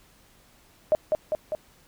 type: tone with echo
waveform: sine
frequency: 618 Hz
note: D#5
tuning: 12 cents flat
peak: -16 dBFS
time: 0.92-0.95 s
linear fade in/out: 0 ms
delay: 200 ms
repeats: 3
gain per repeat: -3 dB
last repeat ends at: 1.55 s
effects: pink hiss -58 dBFS RMS until 1.87 s